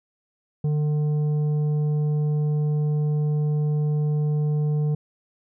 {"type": "tone with tanh clipping", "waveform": "sine", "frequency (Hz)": 150, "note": "D3", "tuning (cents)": 37, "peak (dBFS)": -21, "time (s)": [0.64, 4.95], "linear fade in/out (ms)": 5, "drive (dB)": 7, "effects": []}